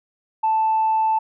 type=tone; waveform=sine; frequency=880 Hz; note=A5; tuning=in tune; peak=-15 dBFS; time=0.43-1.19 s; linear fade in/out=10 ms; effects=tanh soft clip ceiling -12 dBFS